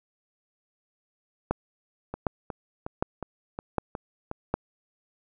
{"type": "two click trains", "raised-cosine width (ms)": 1, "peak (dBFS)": [-19, -10], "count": [7, 5], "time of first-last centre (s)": [[2.14, 4.314], [1.51, 4.54]], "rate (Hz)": [2.76, 1.32], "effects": []}